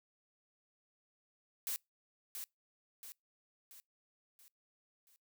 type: noise with echo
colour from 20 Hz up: blue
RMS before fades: -38 dBFS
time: 1.67-1.76 s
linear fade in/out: 0 ms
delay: 680 ms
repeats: 5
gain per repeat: -6 dB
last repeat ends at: 5.16 s
effects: noise-tail reverb RT60 0.2 s tail -26 dB re dry